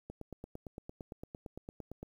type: click train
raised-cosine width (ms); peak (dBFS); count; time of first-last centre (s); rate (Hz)
2; -30; 18; 0.1-2.03; 8.81
effects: 10-bit